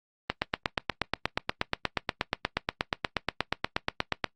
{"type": "click train", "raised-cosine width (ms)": 0.3, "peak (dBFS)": -8, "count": 34, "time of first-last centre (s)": [0.3, 4.243], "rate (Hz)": 8.37, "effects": ["noise-tail reverb RT60 0.1 s tail -19 dB re dry", "Opus 24 kbps"]}